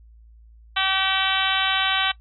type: harmonic tone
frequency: 383.4 Hz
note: G4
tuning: 38 cents flat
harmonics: 2 / 3 / 4 / 5 / 6 / 7 / 8 / 9 / 10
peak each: -28 / -27 / -26 / -31 / -30 / -30 / -26 / -29 / -28 dBFS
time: 0.76-2.12 s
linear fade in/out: 10 ms
effects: noise-tail reverb RT60 0.1 s tail -19 dB re dry + added 56 Hz sine -46 dBFS peak until 2.2 s